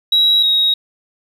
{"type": "tone pair in turn", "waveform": "sine", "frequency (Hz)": [3866, 3789], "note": ["B7", "A#7"], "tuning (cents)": [-38, 27], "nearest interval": "unison", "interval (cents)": 35, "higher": "first", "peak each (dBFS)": [-8, -10], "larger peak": "first", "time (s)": [[0.12, 0.43], [0.43, 0.74]], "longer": "neither", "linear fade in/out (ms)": 5, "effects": ["tanh soft clip ceiling -6 dBFS", "8-bit"]}